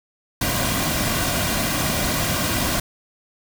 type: noise with comb filter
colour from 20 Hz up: pink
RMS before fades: -22 dBFS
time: 0.41-2.8 s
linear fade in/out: 5 ms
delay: 2.3 ms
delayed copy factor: -0.55
effects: none